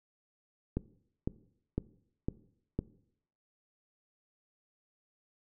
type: click train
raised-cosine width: 3 ms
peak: -18 dBFS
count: 5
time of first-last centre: 0.77-2.79 s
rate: 1.98 Hz
effects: noise-tail reverb RT60 0.7 s tail -19 dB re dry